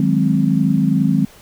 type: chord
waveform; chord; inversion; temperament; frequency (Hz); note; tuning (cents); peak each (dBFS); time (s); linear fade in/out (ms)
sine; Ab dominant seventh; second; equal; 155.56 / 185 / 207.7 / 261.6; Eb3 / Gb3 / Ab3 / C4; 0 / 0 / 0 / 0; -18; 0-1.25; 2
effects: pink hiss -45 dBFS RMS until 1.41 s